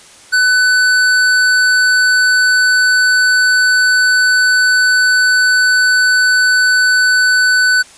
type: tone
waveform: square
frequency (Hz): 1500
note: F#6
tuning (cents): +23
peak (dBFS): -9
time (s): 0.32-7.83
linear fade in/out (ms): 20
effects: white hiss -40 dBFS RMS until 7.97 s + resampled to 22050 Hz